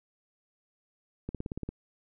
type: click train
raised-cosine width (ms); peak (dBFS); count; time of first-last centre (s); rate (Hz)
3; -22; 8; 1.29-1.69; 17.5
effects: none